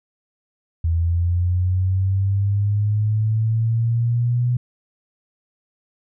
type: linear sweep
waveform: sine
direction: up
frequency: 82.1 to 123.47 Hz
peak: -16 dBFS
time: 0.84-4.57 s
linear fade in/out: 5 ms
effects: none